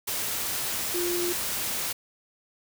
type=tone in noise; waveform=sine; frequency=350.8 Hz; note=F4; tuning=8 cents sharp; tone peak=-27 dBFS; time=0.94-1.33 s; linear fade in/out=10 ms; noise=white; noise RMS=-30 dBFS; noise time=0.07-1.93 s; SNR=0 dB; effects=none